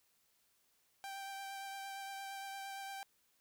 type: tone with vibrato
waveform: sawtooth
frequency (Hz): 784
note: G5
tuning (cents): 0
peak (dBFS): -40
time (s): 1.04-3.03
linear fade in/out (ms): 0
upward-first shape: triangle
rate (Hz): 8.7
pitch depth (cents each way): 16
effects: white hiss -75 dBFS RMS until 3.4 s